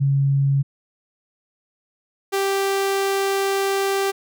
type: tone pair in turn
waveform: sine / sawtooth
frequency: 138.59 / 392 Hz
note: C#3 / G4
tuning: 0 / 0 cents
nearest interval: octave + tritone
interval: 1800 cents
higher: second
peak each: -15 / -15 dBFS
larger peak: neither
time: 0-0.63 / 2.32-4.12 s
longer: second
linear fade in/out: 20 ms
effects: none